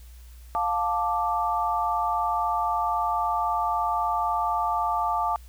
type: chord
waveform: sine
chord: D minor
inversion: first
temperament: just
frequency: 704.8 / 881 / 1174.7 Hz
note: F5 / A5 / D6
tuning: +16 / +2 / 0 cents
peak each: -28 / -26 / -27 dBFS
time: 0.55-5.36 s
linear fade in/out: 0 ms
effects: added 60 Hz sine -43 dBFS peak until 5.48 s + white hiss -57 dBFS RMS until 5.48 s